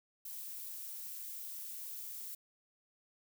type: noise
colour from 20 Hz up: violet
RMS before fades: -45 dBFS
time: 0.25-2.35 s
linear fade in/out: 5 ms
effects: none